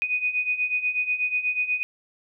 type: beating tone pair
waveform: sine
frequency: 2482 / 2490.2 Hz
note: D#7 / D#7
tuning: -5 / +1 cents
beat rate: 8.2 Hz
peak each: -28 / -24 dBFS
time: 0.02-1.83 s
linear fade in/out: 0 ms
effects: none